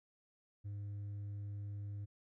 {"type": "tone with hard clipping", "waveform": "triangle", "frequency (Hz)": 101.8, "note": "G#2", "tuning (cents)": -34, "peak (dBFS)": -40, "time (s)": [0.64, 2.06], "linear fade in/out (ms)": 20, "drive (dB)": 1, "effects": []}